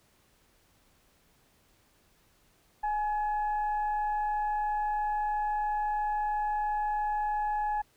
sine tone with frequency modulation, 840 Hz, G#5, 19 cents sharp, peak -27 dBFS, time 2.83-7.82 s, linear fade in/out 10 ms, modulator 863 Hz, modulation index 0.36, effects pink hiss -66 dBFS RMS until 7.96 s

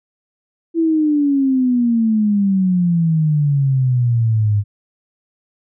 sine exponential sweep, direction down, 335 to 101.1 Hz, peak -12 dBFS, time 0.74-4.64 s, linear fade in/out 50 ms, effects none

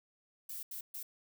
violet noise bursts at uneven times, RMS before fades -43 dBFS, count 3, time 0.49-0.63 / 0.71-0.81 / 0.94-1.03 s, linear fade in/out 5 ms, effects none

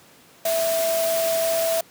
sine tone in noise, 659.3 Hz, E5, in tune, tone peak -20 dBFS, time 0.45-1.81 s, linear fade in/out 5 ms, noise white, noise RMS -28 dBFS, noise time 0.45-1.81 s, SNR +5 dB, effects pink hiss -51 dBFS RMS until 1.9 s + high-pass 150 Hz 12 dB/octave

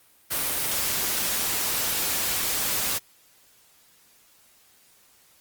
white noise, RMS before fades -26 dBFS, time 0.3-2.99 s, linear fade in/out 20 ms, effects white hiss -58 dBFS RMS until 5.4 s + Opus 32 kbps

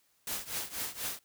white noise with tremolo, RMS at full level -34 dBFS, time 0.27-1.19 s, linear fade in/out 2 ms, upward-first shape triangle, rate 4.1 Hz, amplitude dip 90%, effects white hiss -71 dBFS RMS until 1.24 s

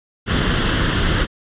pink noise with comb filter, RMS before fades -17 dBFS, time 0.26-1.27 s, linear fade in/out 50 ms, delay 0.63 ms, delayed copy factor +0.55, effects resampled to 8000 Hz

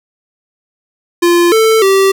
square tone with pitch steps, 346.1 / 443.3 / 388 Hz, F4 / A4 / G4, -16 / +13 / -18 cents, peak -7 dBFS, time 1.22-2.12 s, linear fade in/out 10 ms, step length 300 ms, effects none

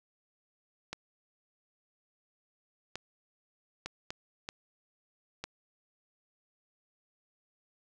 clicks, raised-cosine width 0.2 ms, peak -20 dBFS, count 6, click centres 0.93 / 2.956 / 3.86 / 4.105 / 4.489 / 5.44 s, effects none

